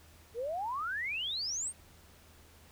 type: exponential sweep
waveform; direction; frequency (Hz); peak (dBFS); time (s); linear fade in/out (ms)
sine; up; 440 to 9000; -33; 0.34-1.73; 50
effects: added 80 Hz sine -60 dBFS peak until 2.71 s + pink hiss -60 dBFS RMS until 2.71 s